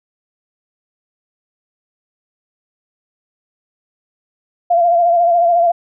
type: tone with vibrato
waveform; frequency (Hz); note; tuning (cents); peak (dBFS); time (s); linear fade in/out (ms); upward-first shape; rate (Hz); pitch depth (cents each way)
sine; 689; F5; -24; -9; 4.7-5.72; 10; sine; 14; 46
effects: none